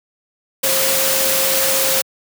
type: tone in noise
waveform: sine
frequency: 534 Hz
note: C5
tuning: 35 cents sharp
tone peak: -22 dBFS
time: 0.63-2.02 s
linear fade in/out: 10 ms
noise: white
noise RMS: -17 dBFS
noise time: 0.63-2.02 s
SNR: -8 dB
effects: high-pass 150 Hz 12 dB/octave